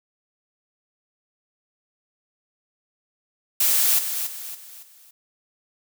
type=noise with echo; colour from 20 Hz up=blue; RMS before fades=-19 dBFS; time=3.6-3.99 s; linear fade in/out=5 ms; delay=280 ms; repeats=4; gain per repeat=-8 dB; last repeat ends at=5.11 s; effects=none